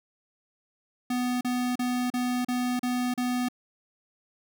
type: tone bursts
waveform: square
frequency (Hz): 248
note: B3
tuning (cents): +7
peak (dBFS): -26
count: 7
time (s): 1.1-3.486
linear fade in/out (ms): 5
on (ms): 310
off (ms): 36
effects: none

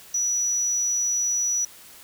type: tone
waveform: sine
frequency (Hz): 5880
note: F#8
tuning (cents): -12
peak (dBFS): -21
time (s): 0.14-1.65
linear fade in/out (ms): 5
effects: white hiss -47 dBFS RMS until 2.03 s

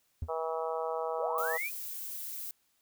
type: tone with exponential decay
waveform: triangle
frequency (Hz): 80.1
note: E2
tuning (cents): -49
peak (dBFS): -27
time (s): 0.22-0.31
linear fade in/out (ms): 5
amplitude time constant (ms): 19
type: harmonic tone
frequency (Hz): 161.6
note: E3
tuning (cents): -34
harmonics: 3 / 4 / 5 / 6 / 7 / 8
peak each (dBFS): -35 / -37 / -39 / -41 / -42 / -43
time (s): 0.28-1.58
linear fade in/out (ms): 20
type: linear sweep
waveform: sine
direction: up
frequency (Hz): 370 to 2530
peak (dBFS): -33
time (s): 1.18-1.71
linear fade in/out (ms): 50
type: noise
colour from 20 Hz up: violet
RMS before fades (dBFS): -40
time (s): 1.38-2.51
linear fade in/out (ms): 2
effects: white hiss -73 dBFS RMS until 2.81 s

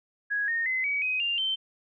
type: tone with pitch steps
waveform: sine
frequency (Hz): 1661.2 / 1843.2 / 2045 / 2269 / 2518 / 2794 / 3100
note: G#6 / A#6 / C7 / C#7 / D#7 / F7 / G7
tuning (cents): 0 / -20 / -40 / +40 / +20 / 0 / -20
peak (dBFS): -25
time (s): 0.3-1.56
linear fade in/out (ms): 20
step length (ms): 180
effects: none

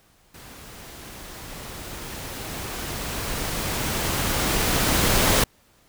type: noise with level ramp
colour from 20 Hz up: pink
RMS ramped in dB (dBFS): -44 to -18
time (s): 0.34-5.44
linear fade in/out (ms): 5
effects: pink hiss -59 dBFS RMS until 5.88 s

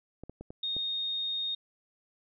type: clicks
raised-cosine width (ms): 2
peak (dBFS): -29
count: 5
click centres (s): 0.236 / 0.296 / 0.41 / 0.505 / 0.766
type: tone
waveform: sine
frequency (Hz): 3700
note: A#7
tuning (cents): -14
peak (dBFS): -30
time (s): 0.63-1.55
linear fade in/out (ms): 5
effects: none

